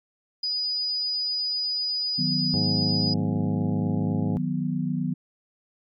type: tone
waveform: sine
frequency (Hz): 4946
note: D#8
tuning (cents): -11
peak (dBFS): -24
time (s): 0.43-3.14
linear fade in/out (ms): 5
type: chord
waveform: sine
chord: B major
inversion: first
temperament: equal with one note detuned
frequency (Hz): 155.56 / 183.4 / 246.9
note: D#3 / F#3 / B3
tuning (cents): 0 / -15 / 0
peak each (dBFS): -28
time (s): 2.18-5.14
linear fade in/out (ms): 10
type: harmonic tone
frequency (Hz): 103.83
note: G#2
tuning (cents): 0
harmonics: 1 / 2 / 3 / 4 / 5 / 6 / 7 / 8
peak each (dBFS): -29 / -32 / -35 / -37 / -40 / -45 / -43 / -44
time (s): 2.54-4.37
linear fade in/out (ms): 0
effects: MP3 96 kbps